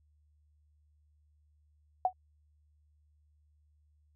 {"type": "tone with exponential decay", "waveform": "sine", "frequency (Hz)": 740, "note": "F#5", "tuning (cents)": 0, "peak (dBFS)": -20, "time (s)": [2.05, 2.13], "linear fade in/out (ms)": 2, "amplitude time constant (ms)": 17, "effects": ["added 75 Hz sine -65 dBFS peak until 4.15 s"]}